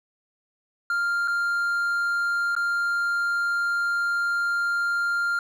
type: tone with dropouts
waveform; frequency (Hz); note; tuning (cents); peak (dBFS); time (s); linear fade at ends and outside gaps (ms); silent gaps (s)
triangle; 1396.9; F6; 0; -20; 0.9-5.39; 2; 1.276-1.28 / 2.552-2.564
effects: none